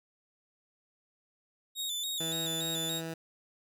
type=tone with vibrato; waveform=sawtooth; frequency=3634 Hz; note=A#7; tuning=45 cents flat; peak=-30 dBFS; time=1.75-3.02 s; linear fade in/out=50 ms; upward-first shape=square; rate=3.5 Hz; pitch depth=59 cents each way
type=tone; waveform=15% pulse; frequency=163.3 Hz; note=E3; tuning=16 cents flat; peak=-30 dBFS; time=2.2-3.14 s; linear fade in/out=5 ms
effects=none